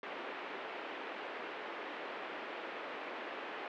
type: band-pass noise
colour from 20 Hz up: pink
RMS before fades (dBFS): -44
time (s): 0.03-3.68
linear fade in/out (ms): 2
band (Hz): 330 to 2800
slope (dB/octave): 24
effects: none